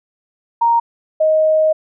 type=tone pair in turn; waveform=sine; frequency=932.3 / 626.2 Hz; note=A#5 / D#5; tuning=0 / +11 cents; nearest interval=perfect fifth; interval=689 cents; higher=first; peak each=-10 dBFS; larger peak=neither; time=0.61-0.8 / 1.2-1.73 s; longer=second; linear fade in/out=10 ms; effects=none